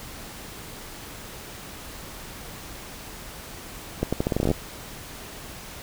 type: accelerating click train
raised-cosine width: 2 ms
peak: -9 dBFS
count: 13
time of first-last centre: 4.03-4.514 s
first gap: 96 ms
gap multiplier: 0.82
effects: pink hiss -40 dBFS RMS until 5.82 s